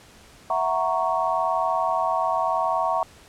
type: chord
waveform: sine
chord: F# dominant seventh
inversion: third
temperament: equal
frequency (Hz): 659.3 / 740 / 932.3 / 1108.7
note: E5 / F#5 / A#5 / C#6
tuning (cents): 0 / 0 / 0 / 0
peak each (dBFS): -26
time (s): 0.5-3.03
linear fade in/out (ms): 2
effects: pink hiss -50 dBFS RMS until 3.28 s + low-pass 10000 Hz 12 dB/octave